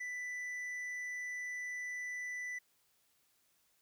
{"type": "tone with tanh clipping", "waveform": "sine", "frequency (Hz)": 1984, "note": "B6", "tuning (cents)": 7, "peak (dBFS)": -40, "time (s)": [0, 2.59], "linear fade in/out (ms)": 10, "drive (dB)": 6, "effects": ["white hiss -74 dBFS RMS until 3.81 s"]}